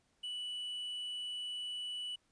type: tone with quantisation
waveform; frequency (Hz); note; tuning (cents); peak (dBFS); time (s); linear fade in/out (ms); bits
triangle; 2960; F#7; 0; -37; 0.23-2.16; 10; 11
effects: pink hiss -75 dBFS RMS until 2.31 s + resampled to 22050 Hz